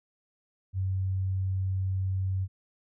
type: tone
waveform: sine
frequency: 94.8 Hz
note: F#2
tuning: 43 cents sharp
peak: -26 dBFS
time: 0.73-2.48 s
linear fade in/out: 50 ms
effects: none